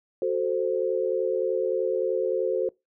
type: chord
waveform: sine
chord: F# diminished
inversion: none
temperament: equal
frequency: 370 / 440 / 523.3 Hz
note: F#4 / A4 / C5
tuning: 0 / 0 / 0 cents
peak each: -27 dBFS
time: 0.22-2.69 s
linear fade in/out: 2 ms
effects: noise-tail reverb RT60 0.2 s tail -23 dB re dry